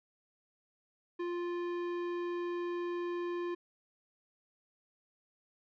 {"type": "tone with tanh clipping", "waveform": "sine", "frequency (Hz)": 349.2, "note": "F4", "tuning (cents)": 0, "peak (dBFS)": -36, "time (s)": [1.19, 3.55], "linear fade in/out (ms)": 10, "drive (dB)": 15, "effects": []}